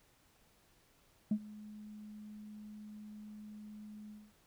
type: tone with ADSR envelope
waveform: sine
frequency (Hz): 211.3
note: G#3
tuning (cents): +30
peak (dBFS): -25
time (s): 1.31-4.33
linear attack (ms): 5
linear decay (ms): 66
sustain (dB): -22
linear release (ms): 230
effects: tanh soft clip ceiling -26 dBFS + pink hiss -69 dBFS RMS until 4.46 s